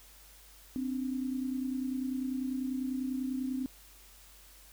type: tone pair together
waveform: sine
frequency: 258.1 / 288.2 Hz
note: C4 / D4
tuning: -23 / -33 cents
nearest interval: major second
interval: 190 cents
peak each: -32 / -39 dBFS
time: 0.76-3.66 s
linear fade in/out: 0 ms
effects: added 49 Hz sine -58 dBFS peak until 4.72 s + white hiss -57 dBFS RMS until 4.72 s